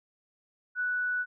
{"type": "tone", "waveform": "sine", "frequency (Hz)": 1480, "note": "F#6", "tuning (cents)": 0, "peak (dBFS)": -27, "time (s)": [0.75, 1.26], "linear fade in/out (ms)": 50, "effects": []}